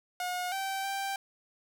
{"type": "tone with pitch steps", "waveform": "sawtooth", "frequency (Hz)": [721, 776, 785], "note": ["F#5", "G5", "G5"], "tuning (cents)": [-45, -18, 2], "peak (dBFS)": -28, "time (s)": [0.2, 1.16], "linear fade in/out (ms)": 2, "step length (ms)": 320, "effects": []}